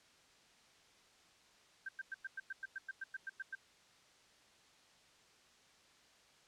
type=tone bursts; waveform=sine; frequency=1568 Hz; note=G6; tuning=in tune; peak=-40 dBFS; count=14; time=1.86-3.552 s; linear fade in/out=5 ms; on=28 ms; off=100 ms; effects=white hiss -66 dBFS RMS until 6.47 s + low-pass 6000 Hz 12 dB/octave